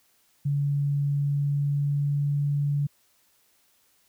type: tone with pitch glide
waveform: sine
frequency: 142.6 to 143.76 Hz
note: C#3 to D3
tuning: +49 to -37 cents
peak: -22 dBFS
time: 0.45-2.87 s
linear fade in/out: 10 ms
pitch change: +14 cents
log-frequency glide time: 1.17-2.35 s
effects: white hiss -65 dBFS RMS until 4.08 s